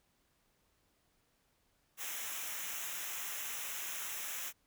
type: noise with comb filter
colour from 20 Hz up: white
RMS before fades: -41 dBFS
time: 1.97-4.53 s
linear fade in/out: 50 ms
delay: 0.22 ms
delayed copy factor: -0.75
effects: pink hiss -75 dBFS RMS until 4.66 s